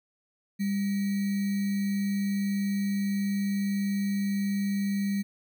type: tone with sample-and-hold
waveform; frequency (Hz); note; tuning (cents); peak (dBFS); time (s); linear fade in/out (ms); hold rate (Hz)
sine; 199.2; G3; +28; -25; 0.59-5.23; 20; 2100
effects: none